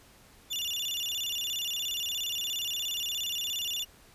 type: tone with vibrato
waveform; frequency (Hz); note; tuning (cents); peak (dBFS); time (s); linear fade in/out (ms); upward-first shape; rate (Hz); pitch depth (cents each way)
35% pulse; 3160; G7; +13; -29; 0.5-3.85; 20; square; 17; 180
effects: pink hiss -57 dBFS RMS until 4.14 s + resampled to 32000 Hz